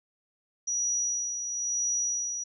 sine tone with tremolo, 5820 Hz, F#8, 29 cents flat, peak -25 dBFS, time 0.67-2.44 s, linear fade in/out 10 ms, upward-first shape sine, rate 1 Hz, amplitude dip 50%, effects none

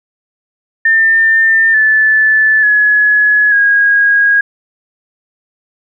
sine tone with pitch steps, 1799 / 1744.8 / 1692.2 / 1641.1 Hz, A6 / A6 / G#6 / G#6, +38 / -15 / +32 / -21 cents, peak -6 dBFS, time 0.85-4.41 s, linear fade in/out 5 ms, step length 890 ms, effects none

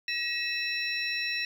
sine tone cluster, 1905 / 2610 / 3968 / 5520 Hz, A#6 / E7 / B7 / F8, +37 / -18 / +7 / -21 cents, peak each -34 / -32 / -35 / -37 dBFS, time 0.08-1.45 s, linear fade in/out 2 ms, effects 9-bit

